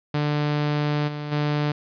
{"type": "tone with level steps", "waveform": "sawtooth", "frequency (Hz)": 148.1, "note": "D3", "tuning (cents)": 15, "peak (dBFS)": [-17, -25, -17], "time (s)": [0.14, 1.72], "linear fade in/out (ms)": 5, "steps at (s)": [1.07, 1.31], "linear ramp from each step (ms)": 20, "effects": ["resampled to 11025 Hz", "9-bit"]}